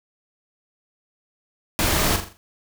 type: noise with echo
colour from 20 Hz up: pink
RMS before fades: -21 dBFS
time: 1.79-2.16 s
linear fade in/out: 0 ms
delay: 42 ms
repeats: 5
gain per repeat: -7 dB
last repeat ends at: 2.37 s
effects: none